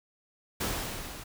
pink noise with level ramp, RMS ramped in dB -30 to -44 dBFS, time 0.6-1.24 s, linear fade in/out 10 ms, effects none

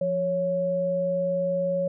sine tone pair together, 174.63 / 554.4 Hz, F3 / C#5, 0 / 0 cents, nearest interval octave + minor sixth, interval 2000 cents, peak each -31 / -23 dBFS, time 0.01-1.88 s, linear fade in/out 5 ms, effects none

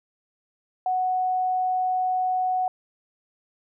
sine tone, 740 Hz, F#5, in tune, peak -21 dBFS, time 0.86-2.68 s, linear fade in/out 2 ms, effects none

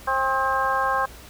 harmonic tone with a mistuned harmonic, 266.3 Hz, C4, 31 cents sharp, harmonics 2 / 3 / 4 / 5 / 6, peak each -29 / -26 / -23 / -30 / -27 dBFS, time 0.07-1.06 s, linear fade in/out 10 ms, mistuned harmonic 5, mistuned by -61 cents, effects added 60 Hz sine -45 dBFS peak until 1.29 s + pink hiss -45 dBFS RMS until 1.29 s

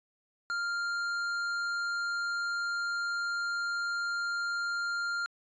triangle tone with tanh clipping, 1396.9 Hz, F6, in tune, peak -32 dBFS, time 0.5-5.26 s, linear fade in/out 0 ms, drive 16 dB, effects resampled to 16000 Hz

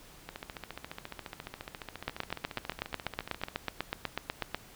two click trains, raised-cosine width 0.3 ms, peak -15 / -23 dBFS, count 21 / 47, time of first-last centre 2.08-4.546 / 0.29-3.484 s, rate 8.11 / 14.4 Hz, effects pink hiss -54 dBFS RMS until 4.75 s

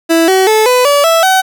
30% pulse tone with pitch steps, 329.6 / 378.6 / 434.9 / 499.6 / 573.9 / 659.2 / 757.2 Hz, E4 / F#4 / A4 / B4 / D5 / E5 / F#5, 0 / +40 / -20 / +20 / -40 / 0 / +40 cents, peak -4 dBFS, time 0.09-1.42 s, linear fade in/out 20 ms, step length 190 ms, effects none

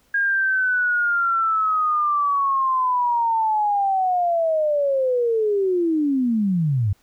sine linear sweep, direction down, 1629 to 93.1 Hz, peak -17 dBFS, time 0.14-6.93 s, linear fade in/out 5 ms, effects pink hiss -61 dBFS RMS until 7.02 s

